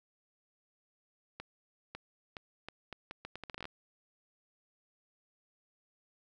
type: accelerating click train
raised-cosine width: 0.3 ms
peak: -26 dBFS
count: 16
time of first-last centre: 1.4-3.654 s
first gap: 550 ms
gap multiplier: 0.76
effects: none